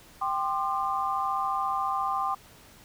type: chord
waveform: sine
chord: G suspended fourth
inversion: none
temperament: equal with one note detuned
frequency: 784 / 1046.5 / 1200.7 Hz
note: G5 / C6 / D6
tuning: 0 / 0 / +38 cents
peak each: -30 dBFS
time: 0.21-2.35 s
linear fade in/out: 10 ms
effects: pink hiss -53 dBFS RMS until 2.84 s